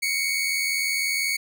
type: tone pair together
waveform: sawtooth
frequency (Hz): 2159 / 2239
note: C#7 / C#7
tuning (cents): -46 / +17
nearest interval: minor second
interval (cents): 63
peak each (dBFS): -24 / -21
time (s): 0.02-1.37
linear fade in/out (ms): 10
effects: none